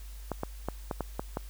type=clicks; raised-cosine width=1 ms; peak=-17 dBFS; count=7; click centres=0.317 / 0.434 / 0.686 / 0.912 / 1.007 / 1.195 / 1.371 s; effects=added 50 Hz sine -41 dBFS peak until 1.49 s + white hiss -55 dBFS RMS until 1.49 s